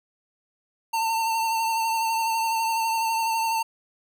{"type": "tone with vibrato", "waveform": "square", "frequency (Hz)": 902, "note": "A5", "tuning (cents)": 43, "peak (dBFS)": -23, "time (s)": [0.93, 3.63], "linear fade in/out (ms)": 10, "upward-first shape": "sine", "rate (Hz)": 12, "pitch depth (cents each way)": 25, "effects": []}